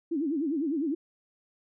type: tone with vibrato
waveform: sine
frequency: 301.4 Hz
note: D4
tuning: 45 cents sharp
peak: -26 dBFS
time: 0.11-0.95 s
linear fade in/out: 10 ms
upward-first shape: sine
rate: 9.9 Hz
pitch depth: 210 cents each way
effects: none